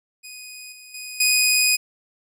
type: tone with level steps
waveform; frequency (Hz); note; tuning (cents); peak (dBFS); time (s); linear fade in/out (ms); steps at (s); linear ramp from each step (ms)
15% pulse; 2491; D#7; +1; -30 / -35 / -26 / -9; 0.23-1.77; 20; 0.72 / 0.94 / 1.2; 5
effects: none